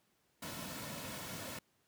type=noise with comb filter; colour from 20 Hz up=pink; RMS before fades=-44 dBFS; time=0.42-1.59 s; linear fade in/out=5 ms; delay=2.5 ms; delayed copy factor=-0.5; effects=pink hiss -75 dBFS RMS until 1.87 s + high-pass 100 Hz 12 dB/octave